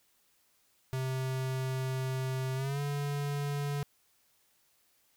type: tone with pitch glide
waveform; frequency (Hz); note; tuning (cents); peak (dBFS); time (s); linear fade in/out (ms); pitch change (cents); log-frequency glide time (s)
square; 130.81 to 143.48; C3 to D3; 0 to -40; -32; 0.93-3.83; 0; +160; 2.55-2.8
effects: white hiss -70 dBFS RMS until 5.16 s